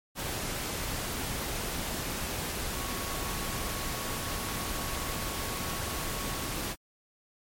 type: tone in noise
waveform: sine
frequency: 1108.7 Hz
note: C#6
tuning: in tune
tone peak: -43 dBFS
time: 2.72-6.53 s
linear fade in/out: 50 ms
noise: pink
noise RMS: -34 dBFS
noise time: 0.15-6.76 s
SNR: -12 dB
effects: MP3 64 kbps